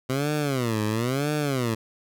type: tone with vibrato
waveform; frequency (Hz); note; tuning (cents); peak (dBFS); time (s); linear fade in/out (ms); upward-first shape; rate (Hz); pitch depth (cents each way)
15% pulse; 126.9; B2; +47; -17; 0.09-1.75; 10; sine; 1; 300
effects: none